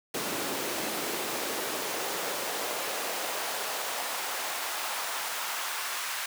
pink noise with high-pass filter sweep, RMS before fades -33 dBFS, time 0.14-6.26 s, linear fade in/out 5 ms, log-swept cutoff 270 to 1200 Hz, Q 1.2, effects none

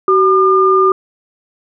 sine tone pair together, 379.6 / 1205 Hz, F#4 / D6, +44 / +44 cents, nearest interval octave + minor sixth, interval 2000 cents, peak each -10 dBFS, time 0.08-0.92 s, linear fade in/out 2 ms, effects none

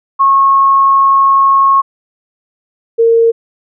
sine tone pair in turn, 1092 / 459.1 Hz, C#6 / A#4, -26 / -26 cents, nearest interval octave + minor third, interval 1500 cents, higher first, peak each -5 dBFS, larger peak neither, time 0.19-1.82 / 2.98-3.32 s, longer first, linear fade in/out 20 ms, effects none

